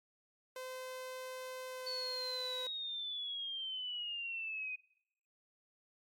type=tone with pitch glide; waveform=sawtooth; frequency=514 to 506.9 Hz; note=C5 to B4; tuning=-31 to +45 cents; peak=-39 dBFS; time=0.56-2.67 s; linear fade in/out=2 ms; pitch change=-24 cents; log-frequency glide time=1.65-2.23 s
type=exponential sweep; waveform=sine; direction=down; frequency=4480 to 2489 Hz; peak=-38 dBFS; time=1.86-4.76 s; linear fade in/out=10 ms
effects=noise-tail reverb RT60 0.8 s tail -24 dB re dry + MP3 96 kbps